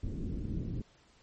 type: low-pass noise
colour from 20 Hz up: pink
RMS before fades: -36 dBFS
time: 0.03-0.82 s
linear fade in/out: 5 ms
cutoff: 310 Hz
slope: 24 dB/octave
effects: pink hiss -64 dBFS RMS until 1.22 s + MP3 32 kbps